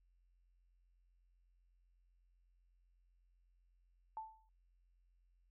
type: tone with exponential decay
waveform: sine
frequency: 880 Hz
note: A5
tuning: in tune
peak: -40 dBFS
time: 4.17-4.49 s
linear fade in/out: 1 ms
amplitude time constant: 68 ms
effects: noise-tail reverb RT60 0.2 s tail -24 dB re dry + added 44 Hz sine -70 dBFS peak until 5.5 s